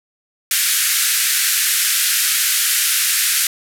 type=band-pass noise; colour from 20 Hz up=white; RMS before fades=-17 dBFS; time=0.51-3.47 s; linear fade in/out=2 ms; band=1400 to 14000 Hz; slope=48 dB/octave; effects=none